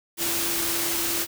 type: tone in noise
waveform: sine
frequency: 338 Hz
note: E4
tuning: 43 cents sharp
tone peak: -34 dBFS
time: 0.17-1.27 s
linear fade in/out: 50 ms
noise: white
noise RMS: -26 dBFS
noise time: 0.17-1.27 s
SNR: -11 dB
effects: none